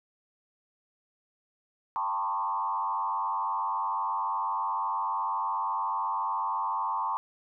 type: tone with frequency modulation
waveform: sine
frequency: 988 Hz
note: B5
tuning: in tune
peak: -27 dBFS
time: 1.96-7.17 s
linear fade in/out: 0 ms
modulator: 93.9 Hz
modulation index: 1.6
effects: none